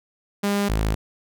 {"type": "tone pair in turn", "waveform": "sawtooth", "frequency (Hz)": [202.1, 53.53], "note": ["G#3", "A1"], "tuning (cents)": [-47, -47], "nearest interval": "octave + major seventh", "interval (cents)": 2300, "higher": "first", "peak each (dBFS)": -16, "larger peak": "neither", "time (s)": [[0.43, 0.69], [0.69, 0.95]], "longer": "neither", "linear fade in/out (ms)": 10, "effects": []}